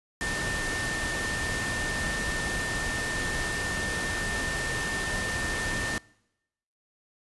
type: tone in noise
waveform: sine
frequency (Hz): 1800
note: A6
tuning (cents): +39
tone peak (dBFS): -31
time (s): 0.21-5.98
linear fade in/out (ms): 0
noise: pink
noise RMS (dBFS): -32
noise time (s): 0.21-5.98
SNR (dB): -2
effects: noise-tail reverb RT60 0.9 s tail -24 dB re dry + resampled to 24000 Hz

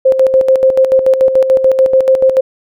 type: tone with tremolo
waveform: sine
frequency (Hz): 526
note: C5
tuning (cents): +9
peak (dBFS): -4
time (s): 0.05-2.41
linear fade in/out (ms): 10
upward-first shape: square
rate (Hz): 6.9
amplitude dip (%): 60
effects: none

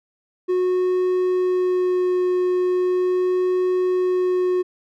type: tone with vibrato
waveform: triangle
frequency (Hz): 364.7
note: F#4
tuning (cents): -25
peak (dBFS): -15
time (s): 0.48-4.63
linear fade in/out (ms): 20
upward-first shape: sine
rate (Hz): 0.39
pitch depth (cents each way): 8
effects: none

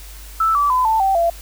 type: tone with pitch steps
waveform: sine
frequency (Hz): 1318.5 / 1154.5 / 1010.8 / 885.1 / 775 / 678.6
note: E6 / D6 / B5 / A5 / G5 / F5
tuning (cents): 0 / -30 / +40 / +10 / -20 / -50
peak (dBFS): -13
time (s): 0.4-1.3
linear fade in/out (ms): 5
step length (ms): 150
effects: added 50 Hz sine -35 dBFS peak until 1.41 s + white hiss -41 dBFS RMS until 1.41 s

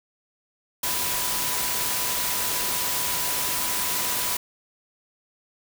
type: tone in noise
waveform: sine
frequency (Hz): 989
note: B5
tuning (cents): +2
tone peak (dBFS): -36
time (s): 0.83-4.37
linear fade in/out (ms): 5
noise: white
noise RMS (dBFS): -26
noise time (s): 0.83-4.37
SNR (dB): -13
effects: none

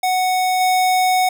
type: tone with level steps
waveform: square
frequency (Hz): 740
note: F#5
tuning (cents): 0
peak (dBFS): -16 / -14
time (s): 0.03-1.29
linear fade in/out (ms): 5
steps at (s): 0.6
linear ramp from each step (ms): 10
effects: none

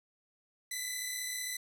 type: tone pair together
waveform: 10% pulse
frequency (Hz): 1975.5 / 2011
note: B6 / B6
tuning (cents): 0 / +31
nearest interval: unison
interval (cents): 31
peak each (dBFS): -32 / -28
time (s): 0.71-1.57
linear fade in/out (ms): 5
effects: 11-bit

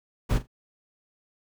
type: noise with echo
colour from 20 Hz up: brown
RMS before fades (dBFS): -23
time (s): 0.29-0.39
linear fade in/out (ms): 20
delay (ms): 41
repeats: 2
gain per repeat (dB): -15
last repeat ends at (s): 0.472
effects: none

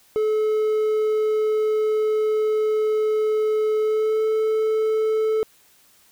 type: tone with pitch glide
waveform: triangle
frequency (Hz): 431.1 to 437.1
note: A4 to A4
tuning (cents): -35 to -11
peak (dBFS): -16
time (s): 0.16-5.43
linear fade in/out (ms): 0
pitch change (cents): +24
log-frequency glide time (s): 3.8-4.22
effects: white hiss -56 dBFS RMS until 6.11 s

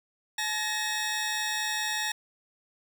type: tone pair together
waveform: 15% pulse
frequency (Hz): 856.9 / 1864.7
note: A5 / A#6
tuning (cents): -46 / 0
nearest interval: octave + minor second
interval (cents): 1346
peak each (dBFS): -26 / -24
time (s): 0.38-2.12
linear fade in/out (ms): 5
effects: none

